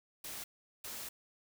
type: noise bursts at uneven times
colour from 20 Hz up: white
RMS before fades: -44 dBFS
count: 2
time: 0.24-0.44 / 0.84-1.09 s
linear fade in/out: 5 ms
effects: none

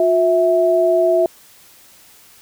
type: tone pair together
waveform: sine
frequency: 359.1 / 655.6 Hz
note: F4 / E5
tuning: +48 / -10 cents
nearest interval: minor seventh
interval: 1042 cents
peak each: -16 / -13 dBFS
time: 0-1.26 s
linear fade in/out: 2 ms
effects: white hiss -47 dBFS RMS until 2.41 s

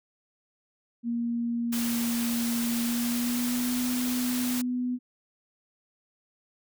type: tone with pitch glide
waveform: sine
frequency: 235.3 to 248.4 Hz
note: A#3 to B3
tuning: +16 to +10 cents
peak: -26 dBFS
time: 1.03-4.99 s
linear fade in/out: 50 ms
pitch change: +94 cents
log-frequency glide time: 2.8-3.8 s
type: noise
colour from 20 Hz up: white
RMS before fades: -34 dBFS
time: 1.72-4.62 s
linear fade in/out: 10 ms
effects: none

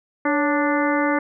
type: harmonic tone with a mistuned harmonic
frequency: 293.7 Hz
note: D4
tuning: in tune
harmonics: 1 / 2 / 3 / 4 / 5 / 6 / 7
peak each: -21 / -24 / -26 / -27 / -28 / -29 / -29 dBFS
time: 0.25-1.19 s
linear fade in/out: 5 ms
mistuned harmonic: 2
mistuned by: -72 cents
effects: none

